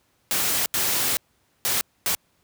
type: noise bursts at uneven times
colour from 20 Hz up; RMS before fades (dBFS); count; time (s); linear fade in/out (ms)
white; -23; 4; 0.31-0.66 / 0.74-1.17 / 1.65-1.81 / 2.06-2.15; 0
effects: pink hiss -66 dBFS RMS until 2.43 s + high-pass 60 Hz 12 dB/octave